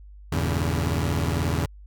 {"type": "chord", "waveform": "sawtooth", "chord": "E diminished seventh", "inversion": "none", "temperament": "just", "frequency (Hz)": [82.41, 98.89, 118.67, 142.4], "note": ["E2", "G2", "Bb2", "Db3"], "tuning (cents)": [0, 16, 31, 47], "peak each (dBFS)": [-21, -27, -27, -24], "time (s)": [0.32, 1.66], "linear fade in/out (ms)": 5, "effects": ["added 50 Hz sine -42 dBFS peak until 1.86 s"]}